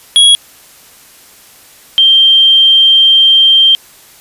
square / sine tone pair in turn, 3322 / 3160 Hz, G#7 / G7, 0 / +13 cents, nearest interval minor second, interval 87 cents, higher first, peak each -3 dBFS, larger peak neither, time 0.16-0.35 / 1.98-3.75 s, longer second, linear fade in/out 0 ms, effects white hiss -40 dBFS RMS until 4.2 s + resampled to 32000 Hz

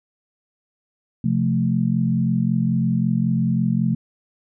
sine chord, F major, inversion second, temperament equal, 130.81 / 174.61 / 220 Hz, C3 / F3 / A3, 0 / 0 / 0 cents, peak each -22 / -21 / -21 dBFS, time 1.24-3.95 s, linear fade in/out 5 ms, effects none

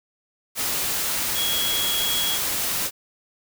sine tone in noise, 3324 Hz, G#7, 1 cent sharp, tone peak -24 dBFS, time 1.34-2.39 s, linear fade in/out 50 ms, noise white, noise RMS -25 dBFS, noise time 0.55-2.91 s, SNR -2 dB, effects none

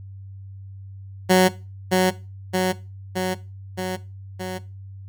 15% pulse tone with echo, 185 Hz, F#3, in tune, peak -6 dBFS, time 1.29-1.49 s, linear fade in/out 20 ms, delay 620 ms, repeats 5, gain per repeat -3 dB, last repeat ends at 4.59 s, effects noise-tail reverb RT60 0.3 s tail -18 dB re dry + added 97 Hz sine -36 dBFS peak until 5.08 s

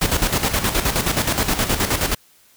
pink noise with tremolo, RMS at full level -18 dBFS, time 0.01-2.15 s, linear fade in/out 10 ms, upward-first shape square, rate 9.5 Hz, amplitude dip 60%, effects white hiss -54 dBFS RMS until 2.56 s

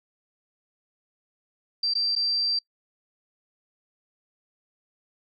sine tone with dropouts, 4699 Hz, D8, in tune, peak -22 dBFS, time 1.83-2.59 s, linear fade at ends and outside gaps 5 ms, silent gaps 1.938-1.951 / 2.153-2.161 s, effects noise-tail reverb RT60 0.1 s tail -25 dB re dry

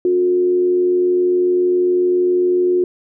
sine tone with frequency modulation, 360 Hz, F#4, 47 cents flat, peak -12 dBFS, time 0.05-2.84 s, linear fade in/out 2 ms, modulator 87.3 Hz, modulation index 0.28, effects none

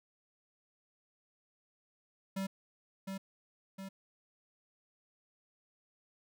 square tone with echo, 193.2 Hz, G3, 25 cents flat, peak -35 dBFS, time 2.36-2.47 s, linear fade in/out 10 ms, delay 710 ms, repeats 2, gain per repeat -4 dB, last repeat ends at 3.89 s, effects none

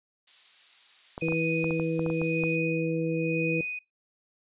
violet noise, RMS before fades -40 dBFS, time 0.27-2.56 s, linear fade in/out 5 ms
clicks, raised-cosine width 1 ms, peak -21 dBFS, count 11, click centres 1.179 / 1.285 / 1.323 / 1.643 / 1.708 / 1.798 / 1.994 / 2.063 / 2.101 / 2.216 / 2.437 s
sine tone with tremolo, 2489 Hz, D#7, in tune, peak -29 dBFS, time 1.21-3.79 s, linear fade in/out 5 ms, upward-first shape sine, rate 0.97 Hz, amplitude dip 85%
harmonic tone, 163 Hz, E3, 19 cents flat, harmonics 1 / 2 / 3, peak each -30 / -30 / -30 dBFS, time 1.22-3.61 s, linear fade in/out 2 ms
effects noise-tail reverb RT60 0.2 s tail -21 dB re dry + resampled to 8000 Hz

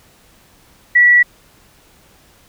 sine tone, 1945 Hz, B6, 27 cents flat, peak -6 dBFS, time 0.95-1.23 s, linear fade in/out 10 ms, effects pink hiss -50 dBFS RMS until 2.48 s

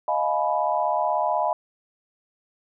sine chord, F half-diminished seventh, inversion third, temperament equal with one note detuned, 622.3 / 698.5 / 849 / 987.8 Hz, Eb5 / F5 / Ab5 / Cb6, 0 / 0 / +38 / 0 cents, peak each -26 dBFS, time 0.08-1.53 s, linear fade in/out 2 ms, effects none

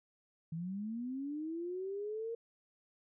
sine linear sweep, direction up, 157.4 to 466.2 Hz, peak -37 dBFS, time 0.52-2.35 s, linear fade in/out 5 ms, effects none

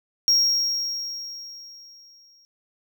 triangle tone with exponential decay, 5588 Hz, F8, in tune, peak -13 dBFS, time 0.28-2.45 s, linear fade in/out 0 ms, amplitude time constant 470 ms, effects none

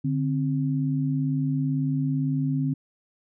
sine tone pair together, 146.3 / 264.2 Hz, D3 / C4, -6 / +17 cents, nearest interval minor seventh, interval 1023 cents, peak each -24 / -26 dBFS, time 0.04-2.74 s, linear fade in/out 10 ms, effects none

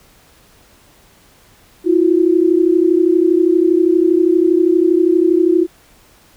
sine tone pair together, 329.3 / 361.8 Hz, E4 / F#4, -2 / -39 cents, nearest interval major second, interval 163 cents, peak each -12 dBFS, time 1.84-5.67 s, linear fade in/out 50 ms, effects pink hiss -49 dBFS RMS until 6.36 s

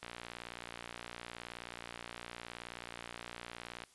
click train, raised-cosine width 0.3 ms, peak -27 dBFS, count 226, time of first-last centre 0.03-3.837 s, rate 59.1 Hz, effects white hiss -65 dBFS RMS until 3.94 s + resampled to 24000 Hz

